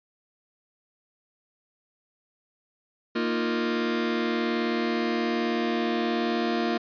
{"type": "chord", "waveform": "sawtooth", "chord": "Bb suspended fourth", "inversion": "none", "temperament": "just", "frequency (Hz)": [233.1, 310.8, 349.6], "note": ["Bb3", "Eb4", "F4"], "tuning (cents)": [0, -2, 2], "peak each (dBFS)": [-23, -28, -24], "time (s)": [3.15, 6.78], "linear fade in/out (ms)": 10, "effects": ["resampled to 11025 Hz"]}